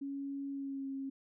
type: tone with pitch glide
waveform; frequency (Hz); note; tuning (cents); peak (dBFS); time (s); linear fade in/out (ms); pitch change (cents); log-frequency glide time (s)
sine; 277.7 to 271; C#4 to C#4; +3 to -39; -37; 0.01-1.1; 10; -42; 0.5-0.88
effects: none